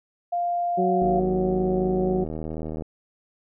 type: tone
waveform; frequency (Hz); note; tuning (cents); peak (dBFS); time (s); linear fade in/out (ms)
sine; 698.5; F5; 0; -22; 0.32-1.2; 10
type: harmonic tone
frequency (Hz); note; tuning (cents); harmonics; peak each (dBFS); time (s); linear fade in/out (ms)
185; F#3; 0; 1 / 2 / 3 / 4; -25 / -23 / -32 / -33; 0.77-2.25; 20
type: click train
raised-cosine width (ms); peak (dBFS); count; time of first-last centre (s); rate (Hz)
2; -19; 143; 1.02-2.822; 78.8
effects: none